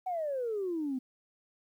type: exponential sweep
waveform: sine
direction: down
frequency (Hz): 760 to 250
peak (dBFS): -30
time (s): 0.06-0.99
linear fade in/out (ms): 10
effects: tanh soft clip ceiling -26 dBFS + 11-bit